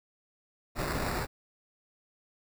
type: noise with sample-and-hold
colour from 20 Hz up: pink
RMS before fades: -32 dBFS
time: 0.75-1.27 s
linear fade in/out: 50 ms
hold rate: 3150 Hz
effects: none